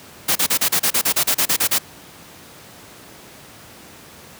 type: noise bursts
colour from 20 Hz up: white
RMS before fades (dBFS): -17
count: 14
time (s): 0.28-1.786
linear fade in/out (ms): 10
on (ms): 76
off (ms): 34
effects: pink hiss -42 dBFS RMS until 4.39 s + high-pass 100 Hz 12 dB/octave